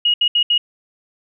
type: tone bursts at uneven times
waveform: sine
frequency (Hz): 2885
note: F#7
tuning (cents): -44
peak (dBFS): -12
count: 4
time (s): 0.05-0.14 / 0.21-0.28 / 0.35-0.43 / 0.5-0.58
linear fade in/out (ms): 5
effects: none